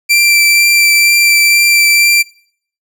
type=tone with vibrato; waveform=sawtooth; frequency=2349 Hz; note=D7; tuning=in tune; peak=-3 dBFS; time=0.09-2.23 s; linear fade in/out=20 ms; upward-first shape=triangle; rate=2.1 Hz; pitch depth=12 cents each way; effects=noise-tail reverb RT60 0.6 s tail -25 dB re dry